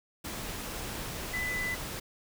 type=tone in noise; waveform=sine; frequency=2000 Hz; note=B6; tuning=21 cents sharp; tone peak=-31 dBFS; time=1.33-1.75 s; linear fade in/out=10 ms; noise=pink; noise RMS=-38 dBFS; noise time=0.24-2 s; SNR=+4 dB; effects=none